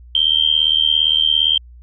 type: tone with amplitude modulation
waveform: sine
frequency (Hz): 3149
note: G7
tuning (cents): +7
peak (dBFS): -8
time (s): 0.15-1.58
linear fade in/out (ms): 2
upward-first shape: sine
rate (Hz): 77.5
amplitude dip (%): 95
effects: added 60 Hz sine -38 dBFS peak until 1.82 s